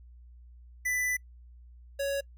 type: tone pair in turn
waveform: square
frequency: 1991 / 557.1 Hz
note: B6 / C#5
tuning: +14 / +9 cents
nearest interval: octave + minor seventh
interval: 2205 cents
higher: first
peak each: -28 / -29 dBFS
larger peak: first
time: 0.85-1.17 / 1.99-2.21 s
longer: first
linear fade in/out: 10 ms
effects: noise-tail reverb RT60 0.1 s tail -25 dB re dry + added 60 Hz sine -49 dBFS peak until 2.37 s